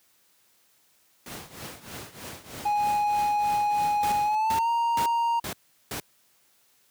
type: noise with tremolo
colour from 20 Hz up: pink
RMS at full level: -37 dBFS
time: 1.26-4.35 s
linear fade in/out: 2 ms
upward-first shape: triangle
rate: 3.2 Hz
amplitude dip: 85%
type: tone with pitch glide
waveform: triangle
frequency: 830.6 to 932.3 Hz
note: G#5 to A#5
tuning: 0 to 0 cents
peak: -20 dBFS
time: 2.65-5.4 s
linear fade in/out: 10 ms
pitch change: +200 cents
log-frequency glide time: 4.23-4.69 s
type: noise bursts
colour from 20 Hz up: pink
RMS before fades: -33 dBFS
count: 5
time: 4.03-6 s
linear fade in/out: 2 ms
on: 90 ms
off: 380 ms
effects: white hiss -64 dBFS RMS until 6.9 s + high-pass 80 Hz 12 dB/octave